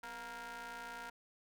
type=ring-modulated tone; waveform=sawtooth; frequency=228 Hz; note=A#3; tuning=38 cents flat; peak=-38 dBFS; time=0.03-1.1 s; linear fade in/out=5 ms; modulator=1170 Hz; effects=none